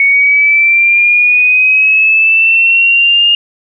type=linear sweep; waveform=sine; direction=up; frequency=2217 to 2836 Hz; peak=-5 dBFS; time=0-3.35 s; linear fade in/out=2 ms; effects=none